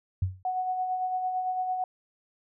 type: tone with exponential decay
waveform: sine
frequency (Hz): 93.2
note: F#2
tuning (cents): +13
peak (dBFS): -20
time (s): 0.22-0.43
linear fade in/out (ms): 5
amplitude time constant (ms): 45
type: tone with tremolo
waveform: sine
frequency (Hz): 740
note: F#5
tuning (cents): 0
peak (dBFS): -25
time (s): 0.45-1.84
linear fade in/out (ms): 2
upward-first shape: sine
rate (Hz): 8.9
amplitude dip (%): 40
effects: none